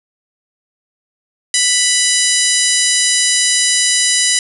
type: harmonic tone with a mistuned harmonic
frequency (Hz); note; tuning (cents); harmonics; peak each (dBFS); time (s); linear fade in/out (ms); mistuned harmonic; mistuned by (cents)
987.8; B5; 0; 2 / 3 / 4 / 5 / 6 / 7 / 8 / 9 / 10; -20 / -20 / -20 / -20 / -20 / -20 / -20 / -20 / -20; 1.54-4.39; 2; 8; -70
effects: none